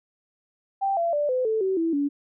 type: tone with pitch steps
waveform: sine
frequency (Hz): 784 / 678.6 / 587.3 / 508.4 / 440 / 380.8 / 329.6 / 285.3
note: G5 / F5 / D5 / C5 / A4 / F#4 / E4 / C#4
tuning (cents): 0 / -50 / 0 / -50 / 0 / +50 / 0 / +50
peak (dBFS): -21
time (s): 0.81-2.09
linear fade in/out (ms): 20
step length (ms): 160
effects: none